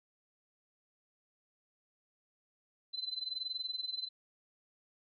sine tone with amplitude modulation, 4046 Hz, B7, 41 cents sharp, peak -33 dBFS, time 2.93-4.09 s, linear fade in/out 20 ms, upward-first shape sine, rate 21 Hz, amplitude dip 85%, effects none

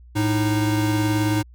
square tone pair together, 109.18 / 308.8 Hz, A2 / D#4, -13 / -13 cents, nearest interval octave + tritone, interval 1800 cents, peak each -22 dBFS, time 0.15-1.43 s, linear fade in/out 20 ms, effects added 60 Hz sine -43 dBFS peak until 1.54 s

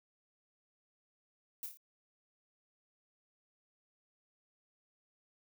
violet noise with echo, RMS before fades -41 dBFS, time 1.63-1.66 s, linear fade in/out 0 ms, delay 28 ms, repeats 4, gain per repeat -5 dB, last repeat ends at 1.772 s, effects none

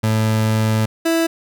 30% pulse tone pair in turn, 109.7 / 329.5 Hz, A2 / E4, -5 / -1 cents, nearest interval octave + perfect fifth, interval 1904 cents, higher second, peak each -12 dBFS, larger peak neither, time 0.03-0.86 / 1.05-1.27 s, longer first, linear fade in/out 10 ms, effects none

